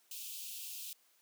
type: high-pass noise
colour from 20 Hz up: white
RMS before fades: -45 dBFS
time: 0.11-0.93 s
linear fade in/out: 2 ms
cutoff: 2500 Hz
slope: 96 dB/octave
effects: white hiss -70 dBFS RMS until 1.21 s + high-pass 300 Hz 12 dB/octave